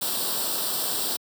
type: noise with comb filter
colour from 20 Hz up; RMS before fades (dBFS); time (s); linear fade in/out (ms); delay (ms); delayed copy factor
white; -27; 0.01-1.17; 10; 0.23; +0.75
effects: high-pass 200 Hz 12 dB/octave